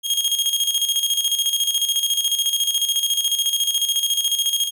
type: tone with tremolo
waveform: sawtooth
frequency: 3254 Hz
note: G#7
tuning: 36 cents flat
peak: -13 dBFS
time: 0.03-4.71 s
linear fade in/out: 50 ms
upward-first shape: square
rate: 14 Hz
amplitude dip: 60%
effects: none